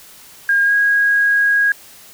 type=tone with pitch glide; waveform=sine; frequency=1618 to 1643.4 Hz; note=G#6 to G#6; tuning=-46 to -19 cents; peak=-11 dBFS; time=0.49-1.72 s; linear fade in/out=2 ms; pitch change=+27 cents; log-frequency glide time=0.64-0.73 s; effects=white hiss -42 dBFS RMS until 2.13 s